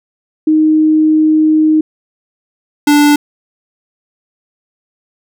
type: tone pair in turn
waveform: sine / square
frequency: 311.1 / 293 Hz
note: D#4 / D4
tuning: 0 / -4 cents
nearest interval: minor second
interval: 104 cents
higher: first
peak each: -6 dBFS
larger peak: neither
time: 0.47-1.81 / 2.87-3.16 s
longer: first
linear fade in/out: 5 ms
effects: none